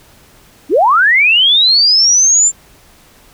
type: linear sweep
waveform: sine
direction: up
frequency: 247.1 to 7330 Hz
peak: -6 dBFS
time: 0.69-2.52 s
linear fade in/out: 50 ms
effects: pink hiss -45 dBFS RMS until 3.33 s